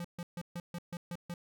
square tone bursts, 173.6 Hz, F3, 10 cents flat, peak -38 dBFS, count 8, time 0-1.34 s, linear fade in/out 2 ms, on 45 ms, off 140 ms, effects none

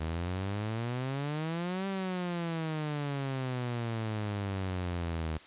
sawtooth exponential two-way sweep, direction up then down, 77.78 to 196.2 to 77.78 Hz, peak -28 dBFS, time 0-5.38 s, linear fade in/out 10 ms, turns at 1.87 s, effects white hiss -53 dBFS RMS until 5.46 s + resampled to 8000 Hz

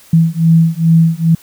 sine beating tone pair, 163 / 165.4 Hz, E3 / E3, -19 / +6 cents, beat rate 2.4 Hz, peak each -10 dBFS, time 0.13-1.35 s, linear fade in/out 5 ms, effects white hiss -43 dBFS RMS until 1.42 s

